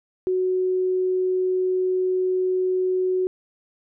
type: tone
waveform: sine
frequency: 370 Hz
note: F#4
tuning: in tune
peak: -19 dBFS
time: 0.27-3.27 s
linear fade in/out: 0 ms
effects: none